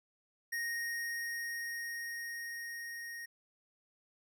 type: tone with level ramp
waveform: square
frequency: 1864.7 Hz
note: A#6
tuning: in tune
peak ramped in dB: -35 to -43 dBFS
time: 0.52-3.26 s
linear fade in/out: 10 ms
effects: none